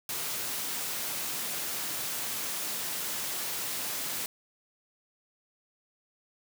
white high-pass noise, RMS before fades -34 dBFS, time 0.09-4.26 s, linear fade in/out 2 ms, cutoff 100 Hz, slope 24 dB/octave, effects none

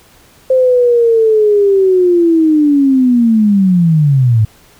sine linear sweep, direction down, 523.3 to 105 Hz, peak -6 dBFS, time 0.5-4.45 s, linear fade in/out 5 ms, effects pink hiss -45 dBFS RMS until 4.79 s

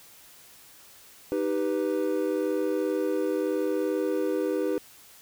triangle chord, Eb augmented, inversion none, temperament equal, 311.1 / 392 / 493.9 Hz, Eb4 / G4 / B4, 0 / 0 / 0 cents, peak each -27 dBFS, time 1.32-4.78 s, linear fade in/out 0 ms, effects white hiss -52 dBFS RMS until 5.21 s

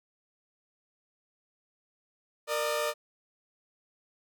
sawtooth tone cluster, 464.8 / 597 / 1247 Hz, A#4 / D5 / D#6, -5 / +28 / +3 cents, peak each -30 / -26 / -34 dBFS, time 2.47-2.94 s, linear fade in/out 50 ms, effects none

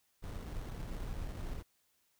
brown noise with sample-and-hold, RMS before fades -41 dBFS, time 0.22-1.63 s, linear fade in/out 20 ms, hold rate 2450 Hz, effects white hiss -75 dBFS RMS until 2.19 s

